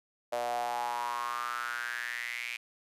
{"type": "tone with high-pass filter sweep", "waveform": "sawtooth", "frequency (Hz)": 119.9, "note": "A#2", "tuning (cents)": 49, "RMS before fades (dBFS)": -35, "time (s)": [0.32, 2.57], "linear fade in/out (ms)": 10, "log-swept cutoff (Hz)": [620, 2400], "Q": 7.1, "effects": ["resampled to 32000 Hz"]}